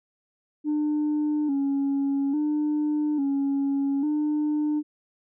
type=tone with vibrato; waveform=sine; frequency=288.6 Hz; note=D4; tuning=30 cents flat; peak=-20 dBFS; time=0.64-4.83 s; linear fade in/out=50 ms; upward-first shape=square; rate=0.59 Hz; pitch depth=67 cents each way; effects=tanh soft clip ceiling -20 dBFS